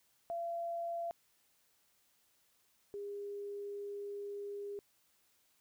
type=tone pair in turn; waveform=sine; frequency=681 / 405.7 Hz; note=F5 / G#4; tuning=-44 / -41 cents; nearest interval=major sixth; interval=897 cents; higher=first; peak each=-36 / -40 dBFS; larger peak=first; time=0.3-1.11 / 2.94-4.79 s; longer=second; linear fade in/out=0 ms; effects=white hiss -73 dBFS RMS until 5.6 s